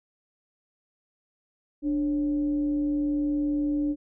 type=tone with frequency modulation; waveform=sine; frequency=293.7 Hz; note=D4; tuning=in tune; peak=-23 dBFS; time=1.82-3.96 s; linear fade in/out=50 ms; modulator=254 Hz; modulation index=0.27; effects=none